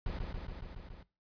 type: noise with echo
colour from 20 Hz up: brown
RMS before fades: -37 dBFS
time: 0.06-0.19 s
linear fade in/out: 2 ms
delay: 140 ms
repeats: 6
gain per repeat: -2 dB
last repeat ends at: 1.03 s
effects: noise-tail reverb RT60 0.3 s tail -20 dB re dry + resampled to 11025 Hz